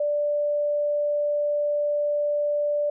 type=tone; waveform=sine; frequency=587.3 Hz; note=D5; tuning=in tune; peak=-21 dBFS; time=0-2.9 s; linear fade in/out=5 ms; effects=none